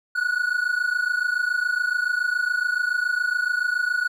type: tone pair together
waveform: triangle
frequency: 1452.9 / 1480 Hz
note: F#6 / F#6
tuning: -32 / 0 cents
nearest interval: unison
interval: 32 cents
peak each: -22 / -22 dBFS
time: 0.15-4.08 s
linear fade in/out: 10 ms
effects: none